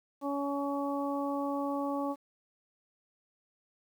harmonic tone, 281.7 Hz, C#4, 28 cents sharp, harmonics 1 / 2 / 3 / 4, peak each -33 / -36 / -38 / -39 dBFS, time 0.21-2.16 s, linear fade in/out 50 ms, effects 10-bit

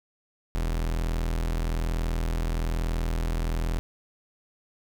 40% pulse tone, 41.12 Hz, E1, 4 cents flat, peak -24 dBFS, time 0.55-3.79 s, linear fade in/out 0 ms, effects none

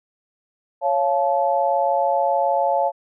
sine chord, Db augmented, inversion none, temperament just, 554.4 / 693 / 866.2 Hz, Db5 / F5 / A5, 0 / -14 / -27 cents, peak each -21 dBFS, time 0.81-2.92 s, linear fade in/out 50 ms, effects none

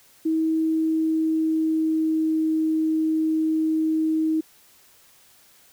sine tone with pitch glide, 319.9 to 316.4 Hz, D#4 to D#4, +48 to +29 cents, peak -19 dBFS, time 0.25-4.41 s, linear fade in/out 10 ms, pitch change -19 cents, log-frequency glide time 0.52-2.52 s, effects white hiss -55 dBFS RMS until 5.72 s

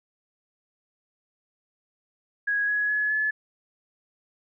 sine tone with pitch steps, 1658 / 1678.2 / 1698.7 / 1719.4 Hz, G#6 / G#6 / G#6 / A6, -3 / +18 / +39 / -40 cents, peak -22 dBFS, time 2.47-3.31 s, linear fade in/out 10 ms, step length 210 ms, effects none

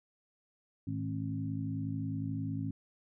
harmonic tone with a mistuned harmonic, 54 Hz, A1, 32 cents flat, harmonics 2 / 3 / 4 / 5, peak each -37 / -39 / -44 / -38 dBFS, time 0.87-2.71 s, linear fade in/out 5 ms, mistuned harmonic 3, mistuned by -31 cents, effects none

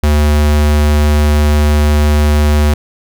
square tone, 74.5 Hz, D2, 25 cents sharp, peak -8 dBFS, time 0.03-2.74 s, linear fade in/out 5 ms, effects none

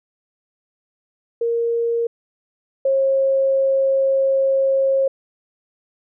sine tone pair in turn, 466.2 / 539.4 Hz, A#4 / C#5, 0 / -47 cents, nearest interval minor third, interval 253 cents, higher second, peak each -17 / -14 dBFS, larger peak second, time 1.41-2.07 / 2.85-5.08 s, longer second, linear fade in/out 5 ms, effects none

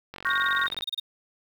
click train, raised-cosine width 0.3 ms, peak -22 dBFS, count 32, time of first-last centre 0.14-0.81 s, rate 46.3 Hz
sine chord, G half-diminished seventh, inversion second, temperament equal with one note detuned, 1108.7 / 1430.4 / 1568 / 1864.7 Hz, Db6 / F6 / G6 / Bb6, 0 / +41 / 0 / 0 cents, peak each -28 dBFS, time 0.25-0.67 s, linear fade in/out 5 ms
sine tone bursts, 3700 Hz, A#7, 14 cents flat, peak -27 dBFS, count 14, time 0.3-0.999 s, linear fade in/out 5 ms, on 23 ms, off 29 ms
effects 8-bit

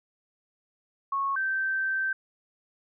sine tone pair in turn, 1100 / 1555.6 Hz, C#6 / G6, -14 / -14 cents, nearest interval tritone, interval 600 cents, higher second, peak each -25 dBFS, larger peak neither, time 1.12-1.36 / 1.36-2.13 s, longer second, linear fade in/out 5 ms, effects none

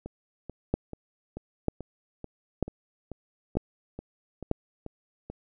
two click trains, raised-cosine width 2 ms, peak -11 / -24 dBFS, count 5 / 13, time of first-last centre 0.74-4.514 / 0.06-5.3 s, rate 1.06 / 2.29 Hz, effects none

